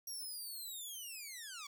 10% pulse linear sweep, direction down, 5700 to 1100 Hz, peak -37 dBFS, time 0.07-1.67 s, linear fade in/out 5 ms, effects none

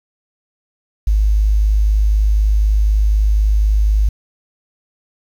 sine tone, 52 Hz, G#1, 3 cents sharp, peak -10 dBFS, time 1.07-4.09 s, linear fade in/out 5 ms, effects 7-bit

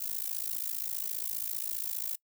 violet noise with amplitude modulation, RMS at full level -31 dBFS, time 0-2.16 s, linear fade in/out 10 ms, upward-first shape sine, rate 55 Hz, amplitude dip 95%, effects noise-tail reverb RT60 0.1 s tail -24 dB re dry

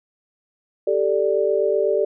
sine chord, G suspended second, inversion none, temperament equal, 392 / 440 / 587.3 Hz, G4 / A4 / D5, 0 / 0 / 0 cents, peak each -21 dBFS, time 0.87-2.05 s, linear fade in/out 5 ms, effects none

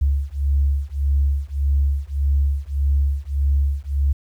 sine beating tone pair, 69.3 / 71 Hz, C#2 / C#2, 0 / +42 cents, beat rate 1.7 Hz, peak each -19 dBFS, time 0.01-4.13 s, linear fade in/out 10 ms, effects tanh soft clip ceiling -9 dBFS + 9-bit

